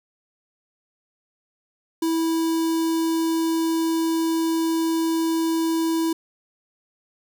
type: tone with notch filter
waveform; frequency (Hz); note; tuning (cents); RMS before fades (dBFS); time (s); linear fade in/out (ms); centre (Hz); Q
square; 327; E4; -14; -22; 2.02-6.13; 5; 2000; 0.86
effects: none